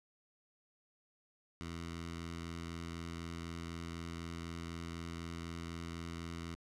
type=tone with notch filter; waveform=10% pulse; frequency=84 Hz; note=E2; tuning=33 cents sharp; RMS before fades=-44 dBFS; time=1.61-6.55 s; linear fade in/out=0 ms; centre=530 Hz; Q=0.89; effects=low-pass 8000 Hz 12 dB/octave